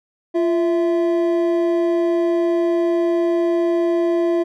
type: tone pair together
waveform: triangle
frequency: 344.7 / 659.3 Hz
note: F4 / E5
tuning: -23 / 0 cents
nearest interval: major seventh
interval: 1123 cents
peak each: -14 / -21 dBFS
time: 0.34-4.44 s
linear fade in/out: 20 ms
effects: none